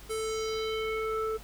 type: tone with low-pass filter sweep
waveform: square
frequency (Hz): 440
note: A4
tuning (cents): 0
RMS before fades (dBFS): -32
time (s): 0.09-1.38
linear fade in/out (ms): 20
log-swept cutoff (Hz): 11000 to 980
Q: 2.5
effects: added 50 Hz sine -49 dBFS peak until 1.43 s + pink hiss -51 dBFS RMS until 1.43 s